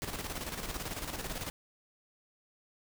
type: noise with tremolo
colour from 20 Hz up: pink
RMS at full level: -37 dBFS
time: 0.02-1.5 s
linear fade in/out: 0 ms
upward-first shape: square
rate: 18 Hz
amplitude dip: 55%
effects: none